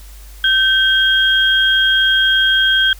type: tone pair together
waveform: sine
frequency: 1549 / 3244 Hz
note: G6 / G#7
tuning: -21 / -41 cents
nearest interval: octave + minor second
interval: 1280 cents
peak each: -13 dBFS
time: 0.44-2.93 s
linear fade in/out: 2 ms
effects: added 50 Hz sine -34 dBFS peak until 2.99 s + white hiss -44 dBFS RMS until 2.99 s